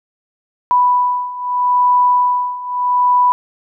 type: beating tone pair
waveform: sine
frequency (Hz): 987.8 / 988.59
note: B5 / B5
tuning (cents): 0 / +1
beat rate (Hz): 0.79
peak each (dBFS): -16 / -13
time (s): 0.71-3.32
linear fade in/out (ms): 0
effects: none